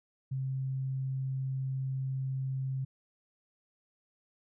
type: tone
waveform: sine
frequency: 132.8 Hz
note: C3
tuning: 26 cents sharp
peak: -31 dBFS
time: 0.31-2.85 s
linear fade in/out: 10 ms
effects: none